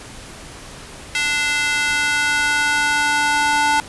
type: tone with high-pass filter sweep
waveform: square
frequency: 293.7 Hz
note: D4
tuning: in tune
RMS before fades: -18 dBFS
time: 1.15-3.8 s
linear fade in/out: 0 ms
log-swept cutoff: 2100 to 970 Hz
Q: 2
effects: pink hiss -37 dBFS RMS until 3.88 s + resampled to 24000 Hz